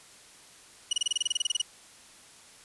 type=tone bursts; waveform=sawtooth; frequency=2919 Hz; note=F#7; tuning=24 cents flat; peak=-20 dBFS; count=15; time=0.91-1.617 s; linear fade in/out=5 ms; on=21 ms; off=28 ms; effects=white hiss -53 dBFS RMS until 2.64 s + resampled to 24000 Hz